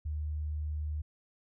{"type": "tone", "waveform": "sine", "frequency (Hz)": 75.8, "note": "D#2", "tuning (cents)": -45, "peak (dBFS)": -32, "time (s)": [0.05, 1.02], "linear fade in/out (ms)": 10, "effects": []}